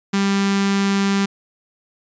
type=tone with notch filter; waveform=sawtooth; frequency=197.6 Hz; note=G3; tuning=14 cents sharp; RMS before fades=-18 dBFS; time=0.13-1.26 s; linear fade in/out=10 ms; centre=570 Hz; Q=0.98; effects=resampled to 16000 Hz